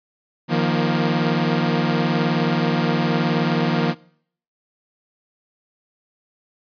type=chord; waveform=sawtooth; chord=Eb suspended second; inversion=none; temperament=equal with one note detuned; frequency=155.56 / 174.61 / 235.5 Hz; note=Eb3 / F3 / Bb3; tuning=0 / 0 / +18 cents; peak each=-18 dBFS; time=0.48-3.95 s; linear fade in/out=50 ms; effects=noise-tail reverb RT60 0.6 s tail -22 dB re dry + resampled to 11025 Hz